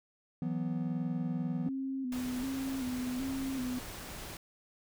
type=chord; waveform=triangle; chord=E suspended second; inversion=none; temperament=equal; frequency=164.81 / 185 / 246.9 Hz; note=E3 / F#3 / B3; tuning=0 / 0 / 0 cents; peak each=-33 / -36 / -34 dBFS; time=0.42-1.69 s; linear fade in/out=2 ms
type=tone with vibrato; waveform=sine; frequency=259.1 Hz; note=C4; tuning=17 cents flat; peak=-33 dBFS; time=1.66-3.79 s; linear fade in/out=5 ms; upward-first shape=square; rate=1.3 Hz; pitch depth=56 cents each way
type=noise; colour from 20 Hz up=pink; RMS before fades=-44 dBFS; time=2.12-4.37 s; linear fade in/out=2 ms
effects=none